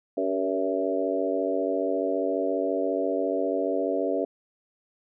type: harmonic tone with a mistuned harmonic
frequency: 94.6 Hz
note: F#2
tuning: 39 cents sharp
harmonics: 3 / 4 / 5 / 6 / 7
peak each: -30 / -30 / -30 / -30 / -30 dBFS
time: 0.17-4.25 s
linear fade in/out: 5 ms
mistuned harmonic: 4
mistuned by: +39 cents
effects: none